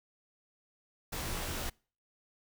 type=noise with comb filter; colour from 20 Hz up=pink; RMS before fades=-37 dBFS; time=1.12-1.7 s; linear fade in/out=10 ms; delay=20 ms; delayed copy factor=-1; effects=noise-tail reverb RT60 0.4 s tail -26 dB re dry